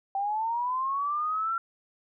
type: linear sweep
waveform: sine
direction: up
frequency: 775 to 1367 Hz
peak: -26 dBFS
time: 0.15-1.58 s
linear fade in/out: 2 ms
effects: none